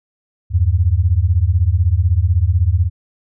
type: beating tone pair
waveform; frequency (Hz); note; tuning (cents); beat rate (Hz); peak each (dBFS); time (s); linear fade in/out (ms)
sine; 80.2 / 96.2; E2 / G2; -47 / -32; 16; -14; 0.5-2.9; 50
effects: none